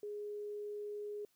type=tone; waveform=sine; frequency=415.3 Hz; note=G#4; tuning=in tune; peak=-40 dBFS; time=0.03-1.25 s; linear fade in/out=2 ms; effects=white hiss -75 dBFS RMS until 1.35 s